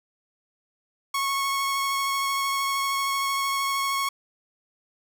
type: tone with vibrato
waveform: sawtooth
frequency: 1100 Hz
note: C#6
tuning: 14 cents flat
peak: -20 dBFS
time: 1.14-4.09 s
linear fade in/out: 5 ms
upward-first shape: sine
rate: 13 Hz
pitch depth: 12 cents each way
effects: none